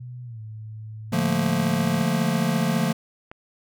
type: tone with pitch glide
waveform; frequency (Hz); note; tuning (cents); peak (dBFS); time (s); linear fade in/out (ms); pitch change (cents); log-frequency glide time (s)
sine; 123.7 to 108.94; B2 to A2; +3 to -17; -34; 0-2.03; 10; -220; 0.24-0.4
type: chord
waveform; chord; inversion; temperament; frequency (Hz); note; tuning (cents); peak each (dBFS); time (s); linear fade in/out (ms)
square; Bb major seventh; first; just; 145.68 / 174.81 / 218.5 / 233.1; D3 / F3 / A3 / Bb3; -14 / +2 / -12 / 0; -28 / -25 / -27 / -28; 1.12-2.93; 10
type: click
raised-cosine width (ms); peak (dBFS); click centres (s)
0.5; -25; 3.315
effects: none